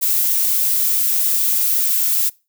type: noise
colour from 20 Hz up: violet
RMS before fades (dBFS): -17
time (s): 0.01-2.3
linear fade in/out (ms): 20
effects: noise-tail reverb RT60 0.3 s tail -24 dB re dry